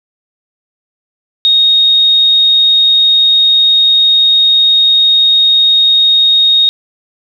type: tone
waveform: sine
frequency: 3729 Hz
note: A#7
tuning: in tune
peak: -5 dBFS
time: 1.45-6.69 s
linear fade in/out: 0 ms
effects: 7-bit